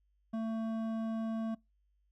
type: tone with hard clipping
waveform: sine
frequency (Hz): 223.6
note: A3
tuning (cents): +28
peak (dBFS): -35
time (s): 0.33-1.55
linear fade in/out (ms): 10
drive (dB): 10
effects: noise-tail reverb RT60 0.2 s tail -24 dB re dry + added 50 Hz sine -70 dBFS peak until 2.11 s